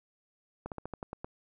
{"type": "slowing click train", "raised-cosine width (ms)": 1, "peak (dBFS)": -24, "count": 8, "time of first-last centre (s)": [0.66, 1.245], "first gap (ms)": 58, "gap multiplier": 1.12, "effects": []}